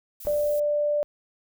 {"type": "noise", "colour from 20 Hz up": "violet", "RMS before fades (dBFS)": -41, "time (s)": [0.2, 0.6], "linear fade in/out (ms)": 5}
{"type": "noise with exponential decay", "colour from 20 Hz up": "brown", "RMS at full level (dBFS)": -41, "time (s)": [0.25, 1.04], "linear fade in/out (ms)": 0, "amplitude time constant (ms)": 170}
{"type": "tone", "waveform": "sine", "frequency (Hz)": 590, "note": "D5", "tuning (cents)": 8, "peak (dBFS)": -21, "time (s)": [0.27, 1.03], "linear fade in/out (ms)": 0}
{"effects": []}